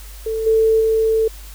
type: tone with level steps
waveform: sine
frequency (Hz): 443.9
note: A4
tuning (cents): +15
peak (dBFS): -19 / -11 / -13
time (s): 0.26-1.28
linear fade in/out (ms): 5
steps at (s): 0.46 / 0.8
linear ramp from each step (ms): 10
effects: added 50 Hz sine -34 dBFS peak until 1.54 s + white hiss -42 dBFS RMS until 1.54 s